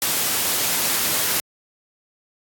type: noise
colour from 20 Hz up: white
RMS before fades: -21 dBFS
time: 0.02-1.4 s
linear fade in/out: 0 ms
effects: high-pass 100 Hz 12 dB/octave + AAC 64 kbps